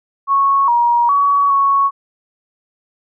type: tone with pitch steps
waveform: sine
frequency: 1104 / 950 / 1129 / 1109 Hz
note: C#6 / A#5 / C#6 / C#6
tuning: -7 / +33 / +31 / 0 cents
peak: -10 dBFS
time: 0.27-1.91 s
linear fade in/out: 50 ms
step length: 410 ms
effects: none